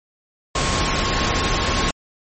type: tone in noise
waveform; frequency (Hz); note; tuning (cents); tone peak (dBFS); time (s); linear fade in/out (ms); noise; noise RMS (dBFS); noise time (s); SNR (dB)
sine; 1083; C#6; -41; -27; 0.55-1.91; 5; pink; -20; 0.55-1.91; -10
effects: MP3 32 kbps